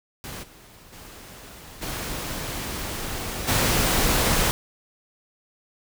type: noise with level steps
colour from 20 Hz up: pink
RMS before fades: -36 / -49 / -43 / -31 / -21 dBFS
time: 0.24-4.51 s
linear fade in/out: 0 ms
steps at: 0.42 / 0.92 / 1.81 / 3.47 s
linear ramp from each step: 20 ms
effects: none